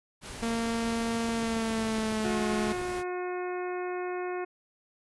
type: noise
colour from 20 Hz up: pink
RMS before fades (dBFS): -41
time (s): 0.21-3.04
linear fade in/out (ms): 50
type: tone with pitch glide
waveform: sawtooth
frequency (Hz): 230 to 213.4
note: A#3 to G#3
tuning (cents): -23 to +47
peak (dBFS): -24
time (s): 0.42-2.73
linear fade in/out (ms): 10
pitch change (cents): -130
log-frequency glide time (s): 1.31-2.47
type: click train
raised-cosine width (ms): 2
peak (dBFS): -27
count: 12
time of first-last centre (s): 1.29-2.816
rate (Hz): 7.21
type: harmonic tone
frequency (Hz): 361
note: F#4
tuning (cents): -43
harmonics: 1 / 2 / 3 / 4 / 5 / 6 / 7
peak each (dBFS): -32 / -38 / -42 / -44 / -46 / -48 / -49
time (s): 2.24-4.45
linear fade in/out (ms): 10
effects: resampled to 24000 Hz